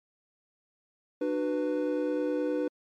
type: chord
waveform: triangle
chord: B minor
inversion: first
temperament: equal with one note detuned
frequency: 300.4 / 370 / 493.9 Hz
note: D4 / F#4 / B4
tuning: +39 / 0 / 0 cents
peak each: -28 / -33 / -28 dBFS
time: 1.21-2.68 s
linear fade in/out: 5 ms
effects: MP3 64 kbps